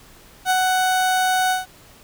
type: tone with ADSR envelope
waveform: 30% pulse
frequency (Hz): 744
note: F#5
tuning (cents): +9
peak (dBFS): -12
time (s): 0.45-1.66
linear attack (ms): 54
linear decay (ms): 34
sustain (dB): -2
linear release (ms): 150
effects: pink hiss -48 dBFS RMS until 2.03 s